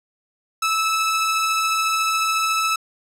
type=tone pair together; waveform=sawtooth; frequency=1308 / 2602 Hz; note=E6 / E7; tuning=-14 / -23 cents; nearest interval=octave; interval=1191 cents; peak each=-15 / -26 dBFS; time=0.62-2.76 s; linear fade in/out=5 ms; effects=low-pass 12000 Hz 12 dB/octave